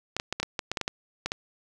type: clicks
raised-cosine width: 0.2 ms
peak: -11 dBFS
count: 12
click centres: 0.166 / 0.199 / 0.326 / 0.4 / 0.43 / 0.592 / 0.716 / 0.772 / 0.813 / 0.879 / 1.26 / 1.319 s
effects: none